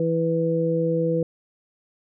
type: harmonic tone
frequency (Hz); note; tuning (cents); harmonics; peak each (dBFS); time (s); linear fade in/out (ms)
164.81; E3; 0; 1 / 2 / 3; -24 / -27 / -22; 0-1.23; 2
effects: none